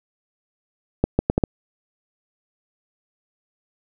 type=accelerating click train; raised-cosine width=2 ms; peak=-3 dBFS; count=5; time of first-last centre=1.04-1.438 s; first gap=150 ms; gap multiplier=0.73; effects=none